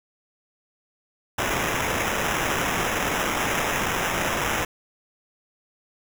blue noise with sample-and-hold, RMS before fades -25 dBFS, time 1.38-4.65 s, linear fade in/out 5 ms, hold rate 4410 Hz, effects none

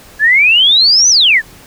sine exponential two-way sweep, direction up then down, 1661.2 to 6190 to 1661.2 Hz, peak -5 dBFS, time 0.19-1.42 s, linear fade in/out 50 ms, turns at 1.09 s, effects pink hiss -39 dBFS RMS until 1.66 s

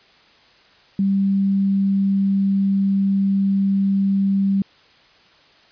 sine tone, 196 Hz, G3, in tune, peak -15 dBFS, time 0.99-4.62 s, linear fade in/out 2 ms, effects white hiss -52 dBFS RMS until 5.71 s + resampled to 11025 Hz

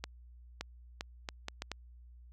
accelerating click train, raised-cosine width 0.2 ms, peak -20 dBFS, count 7, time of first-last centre 0.04-1.716 s, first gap 570 ms, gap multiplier 0.7, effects added 60 Hz sine -52 dBFS peak until 2.32 s

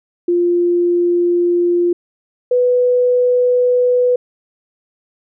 sine tone pair in turn, 349.2 / 495 Hz, F4 / B4, 0 / +4 cents, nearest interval tritone, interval 604 cents, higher second, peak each -11 / -10 dBFS, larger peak second, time 0.28-1.93 / 2.51-4.16 s, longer neither, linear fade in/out 5 ms, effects none

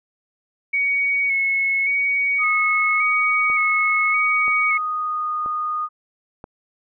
sine tone with vibrato, 2217 Hz, C#7, in tune, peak -17 dBFS, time 0.73-4.78 s, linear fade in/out 10 ms, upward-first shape square, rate 0.88 Hz, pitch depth 22 cents each way
sine tone with pitch glide, 1244.5 to 1230.9 Hz, D#6 to D#6, 0 to -19 cents, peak -21 dBFS, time 2.38-5.89 s, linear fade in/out 50 ms, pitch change -19 cents, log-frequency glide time 4.72-5.33 s
click train, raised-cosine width 1 ms, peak -22 dBFS, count 4, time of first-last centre 3.5-6.441 s, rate 1.02 Hz
effects none

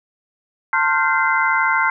sine tone cluster, 895 / 1057 / 1399 / 1552 / 2059 Hz, A5 / C6 / F6 / G6 / C7, +29 / +17 / +3 / -18 / -28 cents, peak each -21 dBFS, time 0.73-1.9 s, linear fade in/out 2 ms, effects none

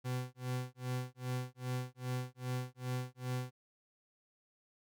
40% pulse tone with tremolo, 126.3 Hz, B2, 39 cents sharp, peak -33 dBFS, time 0.04-3.51 s, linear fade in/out 20 ms, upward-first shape sine, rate 2.5 Hz, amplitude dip 100%, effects none

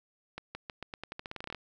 accelerating click train, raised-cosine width 0.3 ms, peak -23 dBFS, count 17, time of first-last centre 0.38-1.547 s, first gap 170 ms, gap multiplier 0.87, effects none

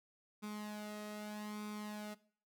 sawtooth tone with flanger, 210.4 Hz, G#3, 23 cents sharp, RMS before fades -45 dBFS, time 0.42-2.15 s, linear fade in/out 20 ms, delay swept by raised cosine 0.84 to 1.58 ms, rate 0.81 Hz, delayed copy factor +0.65, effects noise-tail reverb RT60 0.5 s tail -19 dB re dry

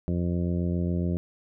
harmonic tone, 87.31 Hz, F2, in tune, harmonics 1 / 2 / 3 / 4 / 5 / 6 / 7, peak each -28 / -27 / -35 / -35 / -42 / -42 / -42 dBFS, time 0.08-1.17 s, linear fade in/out 0 ms, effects none

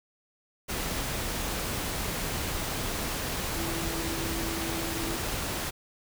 sine tone in noise, 330.9 Hz, E4, 7 cents sharp, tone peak -35 dBFS, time 3.56-5.16 s, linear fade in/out 20 ms, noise pink, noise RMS -32 dBFS, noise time 0.68-5.71 s, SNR -6 dB, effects none

